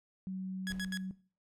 sine tone, 188.1 Hz, F#3, 29 cents sharp, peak -36 dBFS, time 0.27-1.11 s, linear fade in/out 0 ms
sawtooth tone bursts, 1674 Hz, G#6, 13 cents sharp, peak -33 dBFS, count 3, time 0.67-0.973 s, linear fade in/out 0 ms, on 51 ms, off 75 ms
brown noise with exponential decay, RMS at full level -45 dBFS, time 0.7-1.21 s, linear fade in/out 2 ms, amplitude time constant 110 ms
effects noise-tail reverb RT60 0.4 s tail -19 dB re dry + low-pass 11000 Hz 12 dB/octave

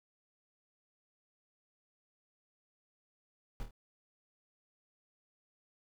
brown noise with echo, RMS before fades -38 dBFS, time 3.6-3.63 s, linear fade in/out 0 ms, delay 26 ms, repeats 3, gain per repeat -6 dB, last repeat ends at 3.708 s, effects none

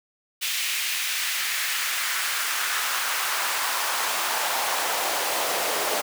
pink noise with high-pass filter sweep, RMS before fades -26 dBFS, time 0.41-6.02 s, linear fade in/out 20 ms, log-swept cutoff 2600 to 520 Hz, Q 1.5, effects none

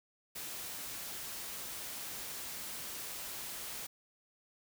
white noise, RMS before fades -43 dBFS, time 0.35-3.87 s, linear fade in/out 10 ms, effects none

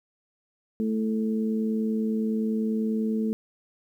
harmonic tone, 109.9 Hz, A2, 2 cents flat, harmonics 2 / 3 / 4, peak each -24 / -37 / -32 dBFS, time 0.8-3.33 s, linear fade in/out 0 ms, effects 10-bit

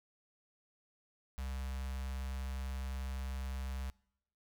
square tone with notch filter, 65.9 Hz, C2, 13 cents sharp, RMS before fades -40 dBFS, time 1.38-3.9 s, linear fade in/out 0 ms, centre 340 Hz, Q 0.58, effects noise-tail reverb RT60 0.7 s tail -23 dB re dry

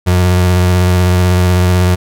35% pulse tone with vibrato, 90.2 Hz, F#2, 44 cents flat, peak -6 dBFS, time 0.06-1.96 s, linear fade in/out 20 ms, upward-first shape sine, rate 16 Hz, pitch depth 25 cents each way, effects none

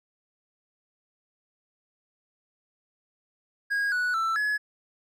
triangle tone with pitch steps, 1639 / 1474 / 1331 / 1695 Hz, G#6 / F#6 / E6 / G#6, -23 / -7 / +16 / +35 cents, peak -22 dBFS, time 3.7-4.58 s, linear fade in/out 20 ms, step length 220 ms, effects none

